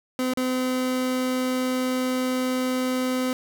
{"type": "tone with dropouts", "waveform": "30% pulse", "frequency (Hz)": 255.5, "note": "C4", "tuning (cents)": -41, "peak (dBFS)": -20, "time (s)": [0.19, 3.33], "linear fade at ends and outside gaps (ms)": 1, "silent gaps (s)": [0.336, 0.373], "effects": []}